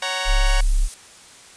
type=chord; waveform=10% pulse; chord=F# major; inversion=second; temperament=equal with one note detuned; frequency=554.4 / 746 / 932.3 Hz; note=C#5 / F#5 / A#5; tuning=0 / +14 / 0 cents; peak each=-19 dBFS; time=0.02-0.61 s; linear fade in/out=5 ms
type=tone; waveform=sine; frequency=34.47 Hz; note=C#1; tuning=9 cents flat; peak=-14 dBFS; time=0.25-0.89 s; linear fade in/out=50 ms
type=noise; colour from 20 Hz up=violet; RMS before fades=-30 dBFS; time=0.46-0.94 s; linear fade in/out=0 ms
effects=white hiss -45 dBFS RMS until 1.56 s + resampled to 22050 Hz